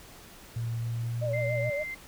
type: tone with pitch glide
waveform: sine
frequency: 115.9 to 119.57 Hz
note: A#2 to A#2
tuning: -10 to +44 cents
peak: -29 dBFS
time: 0.56-1.7 s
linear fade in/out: 5 ms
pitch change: +54 cents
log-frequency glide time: 0.81-1.51 s
type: tone with vibrato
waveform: sine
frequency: 587.3 Hz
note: D5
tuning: in tune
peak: -29 dBFS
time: 1.21-1.84 s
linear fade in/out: 20 ms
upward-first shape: triangle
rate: 7 Hz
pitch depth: 88 cents each way
type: tone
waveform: sine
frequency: 2084 Hz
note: C7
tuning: 7 cents flat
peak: -34 dBFS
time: 1.33-1.95 s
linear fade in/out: 10 ms
effects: pink hiss -50 dBFS RMS until 2.07 s